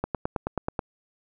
click train, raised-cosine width 1 ms, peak -12 dBFS, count 8, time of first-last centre 0.04-0.792 s, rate 9.31 Hz, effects none

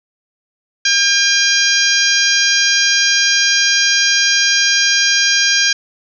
harmonic tone, 804 Hz, G5, 44 cents sharp, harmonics 2 / 3 / 4 / 5 / 6 / 7 / 8, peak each -16 / -20 / -19 / -22 / -17 / -18 / -21 dBFS, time 0.85-5.73 s, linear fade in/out 5 ms, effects none

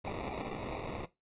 white noise with sample-and-hold, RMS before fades -39 dBFS, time 0.04-1.06 s, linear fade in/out 10 ms, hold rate 1575 Hz, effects noise-tail reverb RT60 0.2 s tail -17 dB re dry + resampled to 8000 Hz

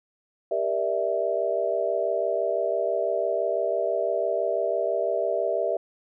sine chord, E half-diminished seventh, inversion first, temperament just, 395.6 / 474.7 / 593.3 / 659.3 Hz, G4 / Bb4 / D5 / E5, +16 / +31 / +18 / 0 cents, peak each -30 / -30 / -28 / -26 dBFS, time 0.51-5.77 s, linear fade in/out 5 ms, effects none

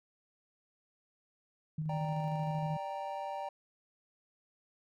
sine tone with tremolo, 155.5 Hz, D#3, 1 cent flat, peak -32 dBFS, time 1.78-2.77 s, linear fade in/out 5 ms, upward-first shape square, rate 13 Hz, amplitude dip 30%
triangle chord, G minor, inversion second, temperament equal, 587.3 / 784 / 932.3 Hz, D5 / G5 / Bb5, 0 / 0 / 0 cents, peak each -40 / -38 / -40 dBFS, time 1.89-3.49 s, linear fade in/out 5 ms
effects none

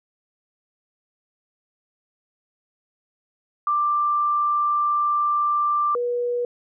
sine tone pair in turn, 1181 / 484.4 Hz, D6 / B4, +9 / -34 cents, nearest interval octave + minor third, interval 1543 cents, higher first, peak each -18 / -21 dBFS, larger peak first, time 3.67-5.95 / 5.95-6.45 s, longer first, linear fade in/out 2 ms, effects none

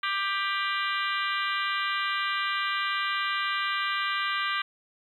harmonic tone with a mistuned harmonic, 394.4 Hz, G4, 11 cents sharp, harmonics 3 / 4 / 5 / 6 / 7 / 8 / 9 / 10, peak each -30 / -32 / -34 / -36 / -37 / -38 / -39 / -40 dBFS, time 0.03-4.62 s, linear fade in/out 5 ms, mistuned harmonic 7, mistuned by +51 cents, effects 10-bit

